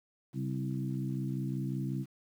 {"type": "harmonic tone with a mistuned harmonic", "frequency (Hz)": 65.41, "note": "C2", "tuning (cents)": 0, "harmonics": [2, 3, 4, 5], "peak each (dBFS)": [-34, -38, -40, -42], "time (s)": [0.33, 2.06], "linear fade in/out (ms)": 50, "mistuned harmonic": 2, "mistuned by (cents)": 65, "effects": ["10-bit"]}